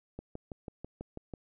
click train, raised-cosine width 2 ms, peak -27 dBFS, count 8, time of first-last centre 0.19-1.338 s, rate 6.1 Hz, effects none

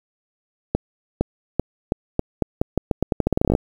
accelerating click train, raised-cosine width 2 ms, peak -4 dBFS, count 22, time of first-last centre 0.75-3.551 s, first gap 460 ms, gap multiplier 0.84, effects 7-bit

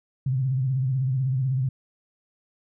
sine tone with vibrato, 131 Hz, C3, 2 cents sharp, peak -21 dBFS, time 0.26-1.69 s, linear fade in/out 5 ms, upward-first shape sine, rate 16 Hz, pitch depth 88 cents each way, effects none

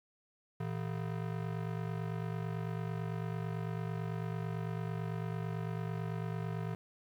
square ring-modulated tone, 140.3 Hz, C#3, 21 cents sharp, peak -33 dBFS, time 0.6-6.75 s, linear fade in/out 2 ms, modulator 24.5 Hz, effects low-pass 2000 Hz 12 dB/octave + 10-bit

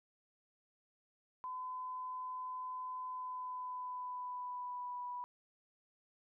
sine tone with pitch glide, 1014 to 983.4 Hz, B5 to B5, +45 to -8 cents, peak -40 dBFS, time 1.44-5.24 s, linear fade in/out 0 ms, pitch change -53 cents, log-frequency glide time 3.03-5.06 s, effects none

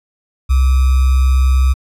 sine tone with sample-and-hold, 65.41 Hz, C2, in tune, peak -8 dBFS, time 0.49-1.74 s, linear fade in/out 20 ms, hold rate 1225 Hz, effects resampled to 32000 Hz

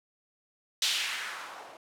violet noise with low-pass filter sweep, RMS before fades -34 dBFS, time 0.82-1.77 s, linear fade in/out 2 ms, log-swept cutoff 4000 to 610 Hz, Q 1.8, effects none

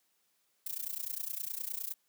violet noise with amplitude modulation, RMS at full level -35 dBFS, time 0.66-1.94 s, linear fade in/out 5 ms, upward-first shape sine, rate 29.7 Hz, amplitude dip 90%, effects white hiss -75 dBFS RMS until 2.08 s + high-pass 150 Hz 12 dB/octave

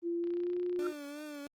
sine tone with pitch glide, 341.8 to 355.7 Hz, F4 to F4, -37 to +32 cents, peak -31 dBFS, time 0.02-0.93 s, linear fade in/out 50 ms, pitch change +69 cents, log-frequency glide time 0.18-0.57 s
click train, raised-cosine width 0.3 ms, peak -39 dBFS, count 22, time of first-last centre 0.24-0.924 s, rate 30.7 Hz
sine tone with exponential growth, 1369 Hz, F6, 35 cents flat, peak -34 dBFS, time 0.78-0.87 s, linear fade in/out 2 ms, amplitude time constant 18 ms
30% pulse tone with vibrato, 293.7 Hz, D4, in tune, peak -39 dBFS, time 0.79-1.47 s, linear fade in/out 0 ms, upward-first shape triangle, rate 2.8 Hz, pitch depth 66 cents each way
effects Opus 24 kbps

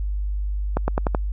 accelerating click train, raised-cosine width 1 ms, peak -7 dBFS, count 5, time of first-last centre 0.77-1.148 s, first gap 110 ms, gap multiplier 0.9, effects added 50 Hz sine -22 dBFS peak until 1.32 s

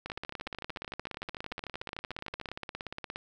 two click trains, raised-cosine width 0.3 ms, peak -21 / -23 dBFS, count 54 / 33, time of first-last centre 0.06-3.159 / 0.1-2.488 s, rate 17.1 / 13.4 Hz, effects none

